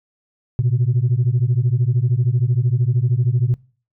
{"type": "beating tone pair", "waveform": "sine", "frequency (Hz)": [116.54, 129.54], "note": ["A#2", "C3"], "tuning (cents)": [0, -17], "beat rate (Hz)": 13, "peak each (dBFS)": -16, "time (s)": [0.59, 3.54], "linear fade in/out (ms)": 0, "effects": ["noise-tail reverb RT60 0.4 s tail -23 dB re dry", "tanh soft clip ceiling -10 dBFS"]}